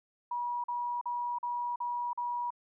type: tone bursts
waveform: sine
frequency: 965 Hz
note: B5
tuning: 40 cents flat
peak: -31 dBFS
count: 6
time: 0.31-2.505 s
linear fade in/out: 5 ms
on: 330 ms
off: 43 ms
effects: none